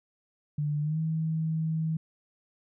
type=tone with pitch glide; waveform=sine; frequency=148.2 to 159.76 Hz; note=D3 to D#3; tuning=+16 to +46 cents; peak=-26 dBFS; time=0.58-1.97 s; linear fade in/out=5 ms; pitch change=+130 cents; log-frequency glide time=0.81-0.99 s; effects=none